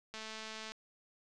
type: click train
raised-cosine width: 0.2 ms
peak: -28 dBFS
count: 128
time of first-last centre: 0.14-0.72 s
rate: 219 Hz
effects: resampled to 22050 Hz + 9-bit